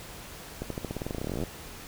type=accelerating click train; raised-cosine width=2 ms; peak=-19 dBFS; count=24; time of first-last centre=0.62-1.437 s; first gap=83 ms; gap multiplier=0.91; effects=pink hiss -44 dBFS RMS until 1.87 s